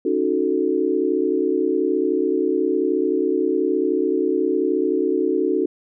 sine chord, D# half-diminished seventh, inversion third, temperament equal, 277.2 / 311.1 / 370 / 440 Hz, C#4 / D#4 / F#4 / A4, 0 / 0 / 0 / 0 cents, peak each -25 / -23 / -21 / -23 dBFS, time 0.05-5.66 s, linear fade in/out 5 ms, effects none

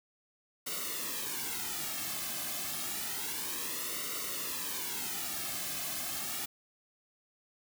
white noise with flanger, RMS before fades -37 dBFS, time 0.66-6.46 s, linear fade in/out 10 ms, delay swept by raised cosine 1.2 to 2.15 ms, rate 0.29 Hz, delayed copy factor -0.75, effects none

